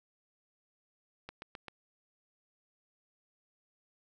click train, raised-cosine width 0.3 ms, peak -27 dBFS, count 4, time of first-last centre 1.29-1.683 s, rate 7.64 Hz, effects none

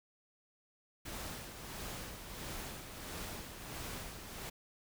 pink noise with tremolo, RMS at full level -43 dBFS, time 1.05-4.5 s, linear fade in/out 10 ms, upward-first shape sine, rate 1.5 Hz, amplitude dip 50%, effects none

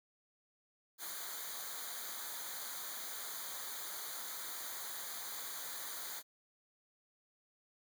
white noise with comb filter, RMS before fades -44 dBFS, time 0.98-6.23 s, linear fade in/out 50 ms, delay 0.37 ms, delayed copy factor -0.9, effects none

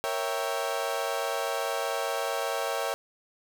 30% pulse chord, A# diminished seventh, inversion none, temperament equal, 466.2 / 554.4 / 659.3 / 784 Hz, A#4 / C#5 / E5 / G5, 0 / 0 / 0 / 0 cents, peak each -32 / -30 / -31 / -32 dBFS, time 0.04-2.94 s, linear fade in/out 0 ms, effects none

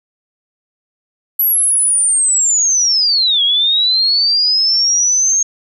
sine linear two-way sweep, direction down then up, 11870 to 3255 to 6500 Hz, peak -10 dBFS, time 1.39-5.43 s, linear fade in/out 5 ms, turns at 3.43 s, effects none

